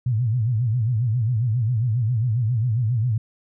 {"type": "tone with vibrato", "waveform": "sine", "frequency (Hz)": 116.54, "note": "A#2", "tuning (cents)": 0, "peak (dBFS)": -18, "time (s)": [0.06, 3.18], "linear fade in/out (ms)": 5, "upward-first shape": "sine", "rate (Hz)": 7.4, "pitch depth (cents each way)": 170, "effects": []}